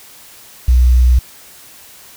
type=tone with quantisation; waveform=sine; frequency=61.74 Hz; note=B1; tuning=in tune; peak=-6 dBFS; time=0.68-1.19 s; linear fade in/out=5 ms; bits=6; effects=white hiss -40 dBFS RMS until 2.16 s